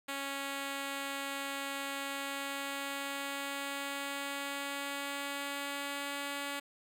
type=tone with pitch glide; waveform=5% pulse; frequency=277.1 to 282.6 Hz; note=C#4 to C#4; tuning=-1 to +34 cents; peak=-25 dBFS; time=0.08-6.6 s; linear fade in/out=10 ms; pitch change=+35 cents; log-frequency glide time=1.97-6.18 s; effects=none

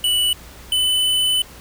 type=tone pair in turn; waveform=square; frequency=2960 / 3010 Hz; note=F#7 / F#7; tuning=0 / +29 cents; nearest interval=unison; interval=29 cents; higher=second; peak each=-16 dBFS; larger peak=neither; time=0.04-0.33 / 0.72-1.42 s; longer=second; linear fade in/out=2 ms; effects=added 60 Hz sine -44 dBFS peak until 1.6 s + pink hiss -42 dBFS RMS until 1.6 s

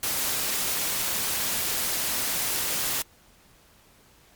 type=noise; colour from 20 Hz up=white; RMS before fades=-27 dBFS; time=0.03-3.02 s; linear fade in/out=2 ms; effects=pink hiss -57 dBFS RMS until 4.35 s + MP3 96 kbps

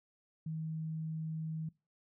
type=tone; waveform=sine; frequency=158.9 Hz; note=D#3; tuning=37 cents sharp; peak=-36 dBFS; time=0.46-1.69 s; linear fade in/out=5 ms; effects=noise-tail reverb RT60 0.3 s tail -23 dB re dry

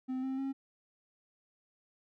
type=tone with pitch steps; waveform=triangle; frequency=258.4 / 264.3 / 270.3 Hz; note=C4 / C4 / C#4; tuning=-21 / +18 / -44 cents; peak=-31 dBFS; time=0.08-0.53 s; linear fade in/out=20 ms; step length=150 ms; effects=none

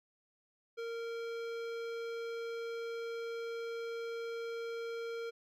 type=tone with hard clipping; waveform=sine; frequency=462.3 Hz; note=A#4; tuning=14 cents flat; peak=-40 dBFS; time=0.77-5.31 s; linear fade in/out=20 ms; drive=16 dB; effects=none

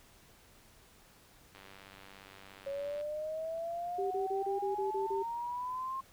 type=click train; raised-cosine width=0.3 ms; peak=-36 dBFS; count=143; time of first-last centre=1.55-3.011 s; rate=97.2 Hz
type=exponential sweep; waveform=sine; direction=up; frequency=551 to 1071 Hz; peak=-35 dBFS; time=2.66-6.01 s; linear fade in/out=10 ms
type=tone bursts; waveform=sine; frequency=391.4 Hz; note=G4; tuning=3 cents flat; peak=-32 dBFS; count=8; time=3.98-5.23 s; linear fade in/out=10 ms; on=130 ms; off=30 ms
effects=pink hiss -61 dBFS RMS until 6.12 s

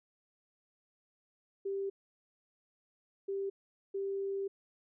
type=tone bursts at uneven times; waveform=sine; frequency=392.9 Hz; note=G4; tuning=4 cents sharp; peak=-33 dBFS; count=3; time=1.65-1.9 / 3.28-3.5 / 3.94-4.48 s; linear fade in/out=10 ms; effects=none

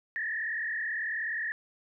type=tone with frequency modulation; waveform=sine; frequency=1805 Hz; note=A6; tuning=44 cents sharp; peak=-30 dBFS; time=0.16-1.52 s; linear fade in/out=0 ms; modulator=38.7 Hz; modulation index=2.4; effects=none

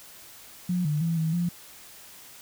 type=tone with pitch steps; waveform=sine; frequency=178.9 / 149.5 / 166.1 / 160.3 / 173.7 Hz; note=F3 / D3 / E3 / E3 / F3; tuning=+42 / +31 / +13 / -48 / -9 cents; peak=-23 dBFS; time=0.69-1.49 s; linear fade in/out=5 ms; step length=160 ms; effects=white hiss -48 dBFS RMS until 2.41 s

